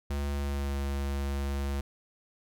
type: tone with pitch glide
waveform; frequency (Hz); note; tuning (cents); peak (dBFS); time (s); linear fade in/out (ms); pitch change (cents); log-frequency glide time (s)
square; 71 to 69.62; C#2 to C#2; +42 to +8; -30; 0.1-1.81; 5; -34; 0.31-0.76
effects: none